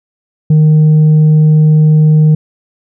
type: tone with tanh clipping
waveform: triangle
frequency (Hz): 154.3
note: D#3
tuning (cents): -14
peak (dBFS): -4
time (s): 0.5-2.35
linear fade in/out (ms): 5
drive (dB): 7
effects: none